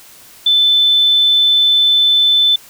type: tone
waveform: sine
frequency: 3520 Hz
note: A7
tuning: in tune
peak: -8 dBFS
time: 0.46-2.56 s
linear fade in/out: 5 ms
effects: white hiss -41 dBFS RMS until 2.69 s